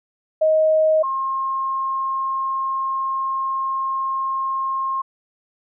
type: tone pair in turn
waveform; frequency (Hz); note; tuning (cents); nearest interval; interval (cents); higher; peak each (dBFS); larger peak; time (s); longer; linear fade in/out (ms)
sine; 628 / 1069; D#5 / C6; +16 / +37; major sixth; 921; second; -13 / -20; first; 0.41-1.03 / 1.03-5.02; second; 10
effects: none